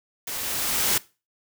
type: noise with level ramp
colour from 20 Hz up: white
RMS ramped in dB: -32 to -21 dBFS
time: 0.27-0.98 s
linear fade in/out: 5 ms
effects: noise-tail reverb RT60 0.3 s tail -20 dB re dry